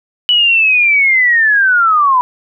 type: linear sweep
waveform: sine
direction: down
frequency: 2970 to 976 Hz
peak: -7 dBFS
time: 0.29-2.21 s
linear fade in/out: 0 ms
effects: none